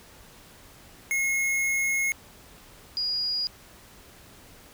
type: tone pair in turn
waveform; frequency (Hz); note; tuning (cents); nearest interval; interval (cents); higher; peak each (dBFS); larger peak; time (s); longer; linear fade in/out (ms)
square / sine; 2165 / 4880; C#7 / D#8; -41 / -34; octave + major second; 1407; second; -24 / -25; first; 1.11-2.12 / 2.97-3.47; first; 0
effects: pink hiss -51 dBFS RMS until 4.73 s